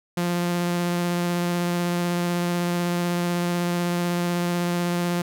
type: tone with vibrato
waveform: sawtooth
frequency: 174.61 Hz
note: F3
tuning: in tune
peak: -18 dBFS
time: 0.17-5.22 s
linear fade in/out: 5 ms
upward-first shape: sine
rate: 16 Hz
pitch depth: 10 cents each way
effects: none